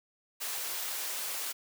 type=high-pass noise; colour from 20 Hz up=white; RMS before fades=-36 dBFS; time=0.4-1.53 s; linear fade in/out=20 ms; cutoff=490 Hz; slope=12 dB/octave; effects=none